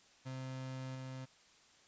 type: tone with level steps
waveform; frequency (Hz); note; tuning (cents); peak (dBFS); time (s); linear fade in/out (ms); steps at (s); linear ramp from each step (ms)
35% pulse; 130.81; C3; 0; -40 / -42; 0.25-1.26; 20; 0.95; 2
effects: white hiss -65 dBFS RMS until 1.87 s + resampled to 16000 Hz